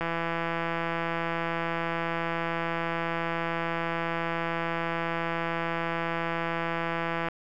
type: click train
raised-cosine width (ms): 0.5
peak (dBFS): -15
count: 1216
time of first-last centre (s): 0.01-7.285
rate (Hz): 167
effects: none